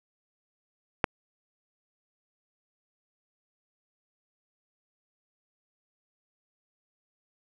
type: click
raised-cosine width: 0.5 ms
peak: -6 dBFS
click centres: 1.042 s
effects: none